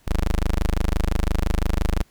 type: tone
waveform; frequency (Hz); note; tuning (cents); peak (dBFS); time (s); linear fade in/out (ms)
20% pulse; 25.84; G#0; -8; -14; 0.07-2.03; 10
effects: pink hiss -59 dBFS RMS until 2.1 s